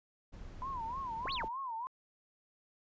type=noise; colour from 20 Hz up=brown; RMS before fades=-48 dBFS; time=0.32-1.49 s; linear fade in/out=20 ms
type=tone with vibrato; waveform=sine; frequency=987.8 Hz; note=B5; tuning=in tune; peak=-37 dBFS; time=0.62-1.87 s; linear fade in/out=0 ms; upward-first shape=sine; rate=3.3 Hz; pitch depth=180 cents each way
type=linear two-way sweep; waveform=sine; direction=up then down; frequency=98 to 4570 to 141 Hz; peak=-37 dBFS; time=1.25-1.45 s; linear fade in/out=5 ms; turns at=1.33 s
effects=resampled to 16000 Hz